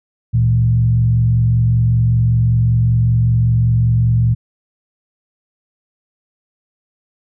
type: tone with frequency modulation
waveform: sine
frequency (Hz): 116.54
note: A#2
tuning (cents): 0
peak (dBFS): -10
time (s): 0.33-4.35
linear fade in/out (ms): 20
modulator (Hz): 45.2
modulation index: 0.62
effects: none